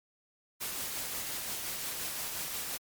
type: noise with tremolo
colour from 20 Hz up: white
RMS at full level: -36 dBFS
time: 0.6-2.78 s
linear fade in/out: 20 ms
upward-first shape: sine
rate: 5.7 Hz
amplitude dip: 25%
effects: MP3 96 kbps